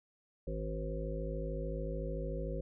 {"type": "harmonic tone with a mistuned harmonic", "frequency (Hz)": 53.5, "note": "A1", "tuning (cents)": -48, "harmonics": [1, 3, 5, 7, 9, 10], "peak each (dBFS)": [-38, -42, -48, -45, -45, -43], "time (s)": [0.47, 2.61], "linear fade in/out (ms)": 5, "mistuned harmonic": 1, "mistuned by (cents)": -46, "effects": []}